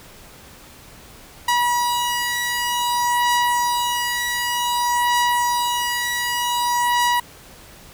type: beating tone pair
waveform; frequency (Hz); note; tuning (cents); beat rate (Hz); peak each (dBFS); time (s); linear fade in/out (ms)
sawtooth; 967 / 967.54; B5 / B5; -37 / -36; 0.54; -16 / -20; 1.48-7.2; 5
effects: pink hiss -44 dBFS RMS until 7.93 s